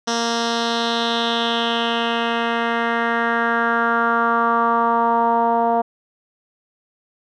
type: tone with low-pass filter sweep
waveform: 10% pulse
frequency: 232.5 Hz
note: A#3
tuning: 4 cents flat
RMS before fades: -19 dBFS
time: 0.07-5.82 s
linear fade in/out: 10 ms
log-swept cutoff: 5500 to 780 Hz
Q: 3.5
effects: none